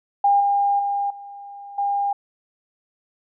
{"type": "tone with level steps", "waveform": "sine", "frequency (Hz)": 805, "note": "G5", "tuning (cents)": 46, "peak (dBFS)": [-13, -16, -20, -35, -19], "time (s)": [0.24, 2.13], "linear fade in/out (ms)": 5, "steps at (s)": [0.4, 0.79, 1.1, 1.78], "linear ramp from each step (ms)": 5, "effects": []}